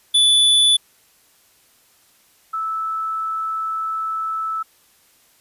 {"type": "tone pair in turn", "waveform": ["square", "sine"], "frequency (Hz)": [3472, 1311.1], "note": ["A7", "E6"], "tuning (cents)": [-24, -10], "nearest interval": "octave + perfect fourth", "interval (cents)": 1686, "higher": "first", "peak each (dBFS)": [-12, -21], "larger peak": "first", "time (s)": [[0.14, 0.77], [2.53, 4.63]], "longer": "second", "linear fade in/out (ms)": 10, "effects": ["white hiss -56 dBFS RMS until 5.4 s", "resampled to 32000 Hz"]}